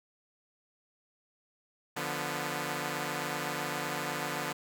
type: chord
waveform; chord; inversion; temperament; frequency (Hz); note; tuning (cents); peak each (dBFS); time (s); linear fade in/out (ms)
5% pulse; B diminished; first; equal; 146.83 / 174.61 / 246.9; D3 / F3 / B3; 0 / 0 / 0; -25 / -27 / -26; 1.96-4.53; 10
effects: none

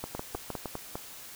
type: two click trains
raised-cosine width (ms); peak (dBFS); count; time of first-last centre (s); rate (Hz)
1; -20 / -20; 5 / 5; 0.15-0.955 / 0.04-0.657; 4.97 / 6.48
effects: white hiss -46 dBFS RMS until 1.35 s

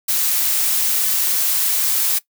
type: noise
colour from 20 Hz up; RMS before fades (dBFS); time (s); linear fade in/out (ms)
blue; -18; 0.08-2.19; 10
effects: noise-tail reverb RT60 0.1 s tail -19 dB re dry

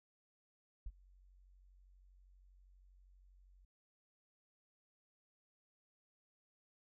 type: tone with ADSR envelope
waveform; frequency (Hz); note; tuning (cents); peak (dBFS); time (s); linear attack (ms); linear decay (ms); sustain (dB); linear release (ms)
sine; 46.25; F#1; 0; -38; 0.86-3.65; 5; 42; -24; 3
effects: tanh soft clip ceiling -35 dBFS

